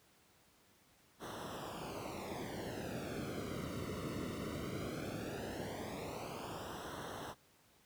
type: noise with flanger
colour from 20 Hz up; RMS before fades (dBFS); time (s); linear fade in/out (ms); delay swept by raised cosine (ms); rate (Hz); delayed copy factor
brown; -43; 1.19-7.35; 50; 0.42 to 1.23; 0.17; -0.9
effects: pink hiss -68 dBFS RMS until 7.85 s + high-pass 80 Hz 12 dB/octave